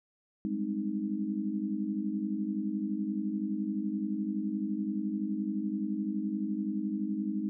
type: chord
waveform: sine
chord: Ab major seventh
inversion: third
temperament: equal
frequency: 196 / 207.7 / 261.6 / 311.1 Hz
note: G3 / Ab3 / C4 / Eb4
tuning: 0 / 0 / 0 / 0 cents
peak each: -38 / -33 / -39 / -35 dBFS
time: 0.45-7.49 s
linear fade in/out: 0 ms
effects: none